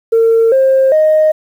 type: tone with pitch steps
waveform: sine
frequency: 454.7 / 531.4 / 621.1 Hz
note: A#4 / C5 / D#5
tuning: -43 / +27 / -3 cents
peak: -5 dBFS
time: 0.12-1.32 s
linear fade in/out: 10 ms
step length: 400 ms
effects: tanh soft clip ceiling -3 dBFS + 7-bit